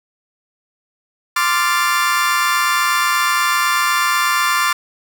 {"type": "chord", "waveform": "35% pulse", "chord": "D minor seventh", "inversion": "third", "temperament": "equal with one note detuned", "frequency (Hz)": [1046.5, 1174.7, 1389.7, 1760], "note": ["C6", "D6", "F6", "A6"], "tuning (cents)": [0, 0, -9, 0], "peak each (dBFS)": [-18, -17, -19, -19], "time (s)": [1.36, 4.73], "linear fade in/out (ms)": 5, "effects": []}